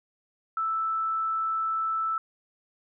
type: tone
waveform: sine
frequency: 1318.5 Hz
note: E6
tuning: in tune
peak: -25 dBFS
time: 0.57-2.18 s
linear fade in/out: 2 ms
effects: none